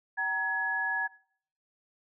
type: tone cluster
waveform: sine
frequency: 769 / 936 / 1686 Hz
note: G5 / A#5 / G#6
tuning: -33 / +7 / +26 cents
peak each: -37 / -37 / -28 dBFS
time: 0.17-1.08 s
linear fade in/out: 20 ms
effects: noise-tail reverb RT60 0.6 s tail -22 dB re dry

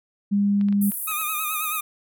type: tone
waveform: sine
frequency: 202 Hz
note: G#3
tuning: 48 cents flat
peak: -17 dBFS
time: 0.31-0.91 s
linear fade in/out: 20 ms
type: clicks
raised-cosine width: 0.3 ms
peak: -27 dBFS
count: 6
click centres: 0.612 / 0.686 / 0.726 / 0.918 / 1.116 / 1.214 s
type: band-pass noise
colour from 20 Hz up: pink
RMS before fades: -30 dBFS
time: 0.81-1.81 s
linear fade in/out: 10 ms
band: 10000 to 16000 Hz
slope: 48 dB/octave
type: tone with vibrato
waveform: 25% pulse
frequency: 1244.5 Hz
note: D#6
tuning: in tune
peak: -23 dBFS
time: 1.07-1.81 s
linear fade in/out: 10 ms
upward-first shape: sine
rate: 9.3 Hz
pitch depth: 56 cents each way
effects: none

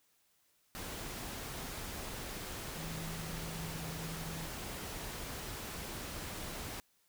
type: tone in noise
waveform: sine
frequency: 162.5 Hz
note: E3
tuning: 24 cents flat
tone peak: -43 dBFS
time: 2.78-4.46 s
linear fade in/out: 0 ms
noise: pink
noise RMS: -43 dBFS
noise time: 0.75-6.8 s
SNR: -3 dB
effects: white hiss -73 dBFS RMS until 7.08 s

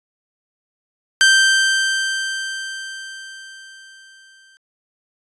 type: tone with exponential decay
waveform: sawtooth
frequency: 1565 Hz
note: G6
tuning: 3 cents flat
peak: -5 dBFS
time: 1.21-4.57 s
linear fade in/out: 0 ms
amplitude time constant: 730 ms
effects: resampled to 22050 Hz

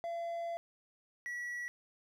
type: tone pair in turn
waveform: triangle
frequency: 679 / 1936.7 Hz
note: F5 / B6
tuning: -49 / -34 cents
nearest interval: octave + tritone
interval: 1815 cents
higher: second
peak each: -34 / -36 dBFS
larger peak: first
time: 0.04-0.57 / 1.26-1.68 s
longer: first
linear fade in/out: 0 ms
effects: none

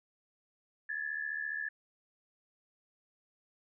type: tone pair together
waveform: sine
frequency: 1681 / 1755.7 Hz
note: G#6 / A6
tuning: +20 / -4 cents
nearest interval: minor second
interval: 76 cents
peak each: -38 / -37 dBFS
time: 0.89-1.69 s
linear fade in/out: 5 ms
effects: none

